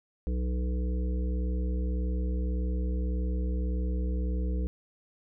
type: harmonic tone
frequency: 61.74 Hz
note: B1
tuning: in tune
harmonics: 1 / 3 / 5 / 7 / 8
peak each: -27 / -37 / -41 / -44 / -45 dBFS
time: 0.27-4.67 s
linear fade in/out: 0 ms
effects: none